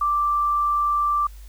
sine tone, 1174.7 Hz, D6, in tune, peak -18 dBFS, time 0.01-1.27 s, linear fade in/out 5 ms, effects added 50 Hz sine -38 dBFS peak until 1.48 s + white hiss -54 dBFS RMS until 1.48 s

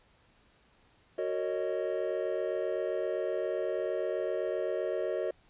triangle chord, D# minor seventh, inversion first, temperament equal with one note detuned, 370 / 457.4 / 554.4 / 622.3 Hz, F#4 / A#4 / C#5 / D#5, 0 / -33 / 0 / 0 cents, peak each -33 / -34 / -34 / -33 dBFS, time 1.18-5.31 s, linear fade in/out 5 ms, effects pink hiss -65 dBFS RMS until 5.49 s + resampled to 8000 Hz

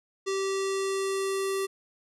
square tone with low-pass filter sweep, 388.3 Hz, G4, 16 cents flat, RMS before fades -29 dBFS, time 0.26-1.67 s, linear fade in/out 20 ms, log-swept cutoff 6800 to 11000 Hz, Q 1.9, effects none

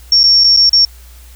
sine tone with dropouts, 5490 Hz, F8, 31 cents flat, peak -5 dBFS, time 0.12-0.85 s, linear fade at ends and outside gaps 2 ms, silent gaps 0.233-0.238 / 0.438-0.442 / 0.565-0.571 / 0.694-0.73 s, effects added 60 Hz sine -35 dBFS peak until 1.35 s + white hiss -44 dBFS RMS until 1.35 s

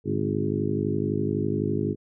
harmonic tone with a mistuned harmonic, 51.91 Hz, G#1, in tune, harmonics 2 / 3 / 4 / 5 / 6 / 7 / 8, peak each -31 / -31 / -31 / -31 / -31 / -31 / -31 dBFS, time 0.04-1.96 s, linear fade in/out 50 ms, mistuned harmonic 3, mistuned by -71 cents, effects none

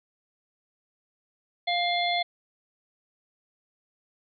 harmonic tone with a mistuned harmonic, 700 Hz, F5, 4 cents sharp, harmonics 1 / 3 / 5 / 6, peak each -26 / -30 / -30 / -34 dBFS, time 1.67-2.23 s, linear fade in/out 10 ms, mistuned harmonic 5, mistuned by -30 cents, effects none

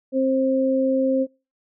sine tone pair together, 264.5 / 529 Hz, C4 / C5, +19 / +19 cents, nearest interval octave, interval 1200 cents, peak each -20 dBFS, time 0.12-1.27 s, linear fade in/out 50 ms, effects noise-tail reverb RT60 0.3 s tail -25 dB re dry

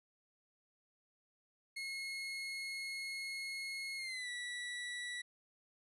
30% pulse tone with pitch glide, 2166 to 1952.1 Hz, C#7 to B6, -41 to -21 cents, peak -38 dBFS, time 1.76-5.22 s, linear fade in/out 10 ms, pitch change -180 cents, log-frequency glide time 3.97-4.29 s, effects resampled to 24000 Hz

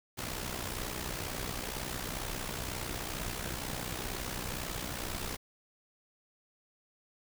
pink noise with amplitude modulation, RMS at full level -35 dBFS, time 0.17-5.37 s, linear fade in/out 20 ms, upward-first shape sine, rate 62.1 Hz, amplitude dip 65%, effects none

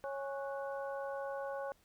harmonic tone with a mistuned harmonic, 275.9 Hz, C#4, 8 cents flat, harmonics 2 / 3 / 4 / 5, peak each -39 / -45 / -48 / -49 dBFS, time 0.04-1.72 s, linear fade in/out 0 ms, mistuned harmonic 5, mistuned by +120 cents, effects pink hiss -70 dBFS RMS until 1.84 s

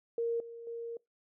sine tone with level steps, 465.2 Hz, A#4, 4 cents flat, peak -29 / -43 / -37 dBFS, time 0.18-0.97 s, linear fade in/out 2 ms, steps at 0.4 / 0.67 s, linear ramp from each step 2 ms, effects noise-tail reverb RT60 0.2 s tail -24 dB re dry

